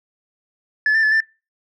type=tone with pitch steps; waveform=sine; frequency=1724 / 1783 / 1728 / 1776 Hz; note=A6 / A6 / A6 / A6; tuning=-36 / +22 / -32 / +16 cents; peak=-11 dBFS; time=0.86-1.204 s; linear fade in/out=2 ms; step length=86 ms; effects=noise-tail reverb RT60 0.3 s tail -25 dB re dry + tanh soft clip ceiling -12 dBFS